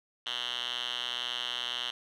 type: tone with band-pass filter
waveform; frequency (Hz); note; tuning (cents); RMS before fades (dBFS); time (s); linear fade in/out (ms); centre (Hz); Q
5% pulse; 121.9; B2; -22; -35; 0.26-1.91; 5; 3000; 6.3
effects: none